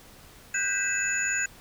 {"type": "tone cluster", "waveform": "sine", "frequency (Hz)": [1489, 1593, 1973, 2607, 6870], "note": ["F#6", "G6", "B6", "E7", "A8"], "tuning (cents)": [11, 27, -2, -20, -42], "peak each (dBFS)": [-34, -29, -36, -32, -29], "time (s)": [0.54, 1.46], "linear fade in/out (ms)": 5, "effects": ["pink hiss -51 dBFS RMS until 1.6 s"]}